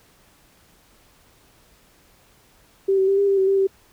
sine tone with pitch steps, 389.1 / 382.1 / 392.4 / 400.1 / 393.4 / 382.2 / 391.4 / 387.4 Hz, G4 / G4 / G4 / G4 / G4 / G4 / G4 / G4, -13 / -44 / +2 / +35 / +6 / -44 / -3 / -20 cents, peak -15 dBFS, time 2.88-3.672 s, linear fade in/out 10 ms, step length 99 ms, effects pink hiss -56 dBFS RMS until 3.92 s

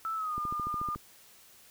sine tone with pitch glide, 1318.5 to 1209.1 Hz, E6 to D#6, 0 to -50 cents, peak -31 dBFS, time 0.05-0.95 s, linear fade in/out 0 ms, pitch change -150 cents, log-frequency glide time 0.15-0.36 s
click train, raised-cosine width 3 ms, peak -28 dBFS, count 9, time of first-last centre 0.38-0.96 s, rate 13.8 Hz
effects white hiss -57 dBFS RMS until 1.7 s

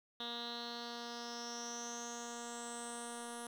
10% pulse tone with low-pass filter sweep, 237 Hz, A#3, 29 cents sharp, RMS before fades -45 dBFS, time 0.2-3.47 s, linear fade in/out 2 ms, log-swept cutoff 3700 to 10000 Hz, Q 9.4, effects 11-bit

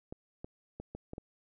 clicks, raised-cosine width 2 ms, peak -28 dBFS, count 6, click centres 0.125 / 0.445 / 0.8 / 0.95 / 1.134 / 1.181 s, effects none

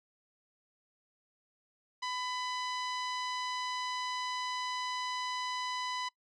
sawtooth tone with low-pass filter, 1000 Hz, B5, 21 cents sharp, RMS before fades -37 dBFS, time 2.02-6.09 s, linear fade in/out 10 ms, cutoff 5000 Hz, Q 1.8, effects noise-tail reverb RT60 0.1 s tail -22 dB re dry

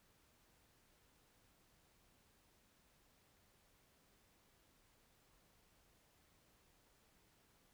silence, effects pink hiss -73 dBFS RMS until 7.73 s

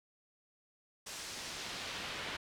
brown noise with band-pass filter sweep, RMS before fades -43 dBFS, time 1.06-2.37 s, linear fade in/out 10 ms, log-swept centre 7100 to 2700 Hz, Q 0.98, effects none

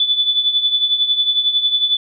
sine tone with tremolo, 3477 Hz, A7, 21 cents flat, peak -10 dBFS, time 0-1.97 s, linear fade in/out 2 ms, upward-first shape triangle, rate 11 Hz, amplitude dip 75%, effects none

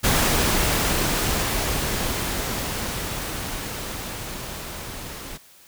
pink noise with level ramp, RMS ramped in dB -19 to -36 dBFS, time 0.03-5.38 s, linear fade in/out 20 ms, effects white hiss -51 dBFS RMS until 5.67 s

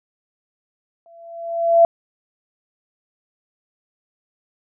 sine tone with exponential growth, 674 Hz, E5, 38 cents sharp, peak -6 dBFS, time 1.06-1.85 s, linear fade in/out 1 ms, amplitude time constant 170 ms, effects none

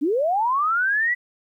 sine linear sweep, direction up, 261.6 to 1988 Hz, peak -18 dBFS, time 0.01-1.15 s, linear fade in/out 20 ms, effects 10-bit

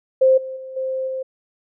sine tone with level steps, 524 Hz, C5, 2 cents sharp, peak -10 / -27 / -31 / -21 / -23 dBFS, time 0.21-1.23 s, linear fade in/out 10 ms, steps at 0.37 / 0.56 / 0.76 / 1.07 s, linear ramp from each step 10 ms, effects none

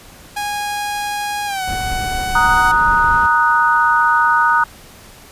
sawtooth tone with pitch glide, 824 to 746.9 Hz, G#5 to F#5, -14 to +16 cents, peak -16 dBFS, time 0.36-2.72 s, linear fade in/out 10 ms, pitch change -170 cents, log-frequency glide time 1.46-1.63 s
brown noise, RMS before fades -25 dBFS, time 1.67-3.27 s, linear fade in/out 10 ms
sine chord, D# minor, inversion second, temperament equal, 932.3 / 1244.5 / 1480 Hz, A#5 / D#6 / F#6, 0 / 0 / 0 cents, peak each -15 dBFS, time 2.35-4.64 s, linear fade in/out 5 ms
effects pink hiss -41 dBFS RMS until 5.31 s + resampled to 32000 Hz

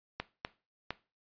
clicks, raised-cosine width 0.3 ms, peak -18 dBFS, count 3, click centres 0.2 / 0.449 / 0.906 s, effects noise-tail reverb RT60 0.3 s tail -17 dB re dry + resampled to 11025 Hz

